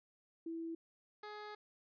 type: tone pair in turn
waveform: sine / 15% pulse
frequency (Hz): 329.6 / 420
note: E4 / G#4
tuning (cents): 0 / +19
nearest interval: major third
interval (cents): 419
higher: second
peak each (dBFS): -40 / -40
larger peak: neither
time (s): 0.46-0.75 / 1.23-1.55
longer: second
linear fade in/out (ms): 5
effects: resampled to 11025 Hz